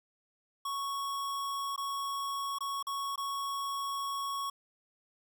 square tone with dropouts, 1108.7 Hz, C#6, in tune, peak -34 dBFS, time 0.65-4.5 s, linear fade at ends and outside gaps 5 ms, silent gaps 1.762-1.777 / 2.586-2.606 / 2.827-2.868 / 3.159-3.177 s, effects none

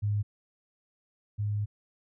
sine tone pair in turn, 103.6 / 104.01 Hz, G#2 / G#2, -4 / +3 cents, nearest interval unison, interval 7 cents, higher second, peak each -25 / -27 dBFS, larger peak first, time 0.02-0.23 / 1.38-1.66 s, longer second, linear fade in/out 20 ms, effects none

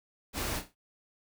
pink noise with echo, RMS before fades -34 dBFS, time 0.33-0.62 s, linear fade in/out 50 ms, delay 33 ms, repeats 4, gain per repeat -9 dB, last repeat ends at 0.752 s, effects none

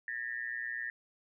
sine tone with amplitude modulation, 1806 Hz, A6, 45 cents sharp, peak -31 dBFS, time 0.08-0.9 s, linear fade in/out 2 ms, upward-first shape sine, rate 120 Hz, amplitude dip 100%, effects none

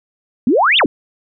sine exponential two-way sweep, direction up then down, 216.5 to 3729 to 216.5 Hz, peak -9 dBFS, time 0.47-0.86 s, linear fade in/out 2 ms, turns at 0.78 s, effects none

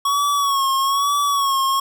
square tone with vibrato, 1112 Hz, C#6, 5 cents sharp, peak -17 dBFS, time 0.05-1.8 s, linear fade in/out 5 ms, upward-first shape sine, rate 1.1 Hz, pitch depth 57 cents each way, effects none

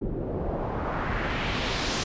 pink noise with low-pass filter sweep, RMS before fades -29 dBFS, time 0.01-2.04 s, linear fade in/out 10 ms, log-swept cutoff 320 to 6500 Hz, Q 1.4, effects resampled to 16000 Hz

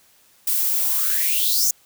violet noise with high-pass filter sweep, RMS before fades -20 dBFS, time 0.47-1.71 s, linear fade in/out 5 ms, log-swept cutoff 320 to 6500 Hz, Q 8, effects white hiss -56 dBFS RMS until 1.85 s

